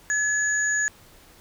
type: tone pair together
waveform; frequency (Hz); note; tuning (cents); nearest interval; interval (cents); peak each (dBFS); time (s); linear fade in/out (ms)
sine; 1700 / 6788; G#6 / G#8; +40 / +37; 2 octaves; 2397; -22 / -26; 0.1-0.88; 0
effects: pink hiss -52 dBFS RMS until 1.4 s